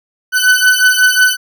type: beating tone pair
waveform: 40% pulse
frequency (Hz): 1500 / 1505.5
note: F#6 / F#6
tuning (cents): +23 / +30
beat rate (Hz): 5.5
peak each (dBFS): -10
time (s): 0.32-1.37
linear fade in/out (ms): 50
effects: none